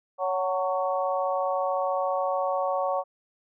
harmonic tone with a mistuned harmonic, 185.9 Hz, F#3, 8 cents sharp, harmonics 3 / 4 / 5 / 6, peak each -27 / -29 / -33 / -31 dBFS, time 0.18-3.04 s, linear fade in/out 50 ms, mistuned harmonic 5, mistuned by -37 cents, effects none

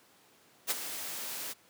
white noise with ADSR envelope, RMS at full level -28 dBFS, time 0.67-1.54 s, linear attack 37 ms, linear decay 25 ms, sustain -11 dB, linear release 25 ms, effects pink hiss -62 dBFS RMS until 1.69 s + high-pass 200 Hz 12 dB/octave

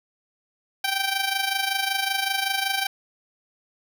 10% pulse tone with amplitude modulation, 780 Hz, G5, 9 cents flat, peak -12 dBFS, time 0.84-2.87 s, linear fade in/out 5 ms, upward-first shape sine, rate 25.3 Hz, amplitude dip 65%, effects none

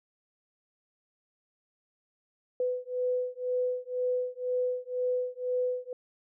sine beating tone pair, 499.2 / 501.2 Hz, B4 / B4, +19 / +25 cents, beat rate 2 Hz, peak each -31 dBFS, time 2.6-5.93 s, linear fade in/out 2 ms, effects none

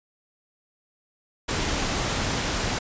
pink noise, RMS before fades -26 dBFS, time 1.48-2.79 s, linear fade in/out 10 ms, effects resampled to 16000 Hz

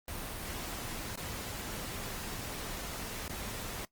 pink noise with dropouts, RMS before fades -40 dBFS, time 0.08-3.85 s, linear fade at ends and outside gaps 2 ms, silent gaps 1.158-1.174 / 3.281-3.295 s, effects noise-tail reverb RT60 0.1 s tail -19 dB re dry + Opus 32 kbps

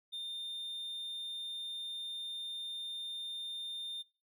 triangle tone, 3620 Hz, A7, 48 cents sharp, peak -37 dBFS, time 0.12-4.03 s, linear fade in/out 20 ms, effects noise-tail reverb RT60 0.3 s tail -20 dB re dry

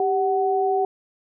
sine tone pair together, 392.3 / 748 Hz, G4 / F#5, +1 / +19 cents, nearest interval major seventh, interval 1118 cents, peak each -21 dBFS, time 0-0.85 s, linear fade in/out 2 ms, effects none

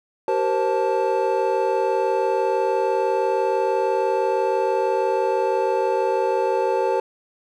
triangle tone cluster, 384 / 470.1 / 530 / 879 Hz, G4 / A#4 / C5 / A5, -36 / +15 / +22 / -2 cents, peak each -22 dBFS, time 0.28-7 s, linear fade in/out 2 ms, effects none

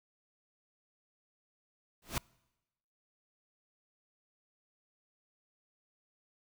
pink noise with exponential growth, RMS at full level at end -30 dBFS, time 2.02-2.18 s, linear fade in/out 2 ms, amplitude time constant 34 ms, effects noise-tail reverb RT60 1.0 s tail -26 dB re dry

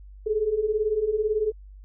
sine beating tone pair, 415.3 / 433.3 Hz, G#4 / A4, 0 / -27 cents, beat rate 18 Hz, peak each -27 / -23 dBFS, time 0.26-1.52 s, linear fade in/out 10 ms, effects added 49 Hz sine -42 dBFS peak until 1.84 s

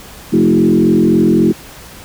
sine tone with frequency modulation, 273.4 Hz, C#4, 24 cents flat, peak -7 dBFS, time 0.32-1.53 s, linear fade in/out 20 ms, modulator 43.7 Hz, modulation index 2.3, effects pink hiss -35 dBFS RMS until 2.04 s

